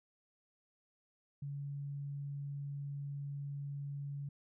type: tone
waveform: sine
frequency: 141.7 Hz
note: C#3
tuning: 38 cents sharp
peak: -39 dBFS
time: 1.42-4.29 s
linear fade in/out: 5 ms
effects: none